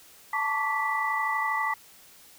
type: tone cluster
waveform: sine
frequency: 878 / 910 / 1107 / 1160 / 1971 Hz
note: A5 / A#5 / C#6 / D6 / B6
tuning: -4 / -42 / -3 / -22 / -4 cents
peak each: -30 / -38 / -36 / -30 / -29 dBFS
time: 0.33-1.74 s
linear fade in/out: 5 ms
effects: white hiss -53 dBFS RMS until 2.38 s